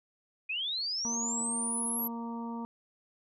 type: linear sweep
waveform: sine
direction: up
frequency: 2431 to 11840 Hz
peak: -31 dBFS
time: 0.49-2.08 s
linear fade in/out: 10 ms
type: harmonic tone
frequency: 232.5 Hz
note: A#3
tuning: 4 cents flat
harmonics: 1 / 2 / 3 / 4 / 5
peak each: -36 / -47 / -51 / -42 / -50 dBFS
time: 1.05-2.65 s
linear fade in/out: 0 ms
effects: none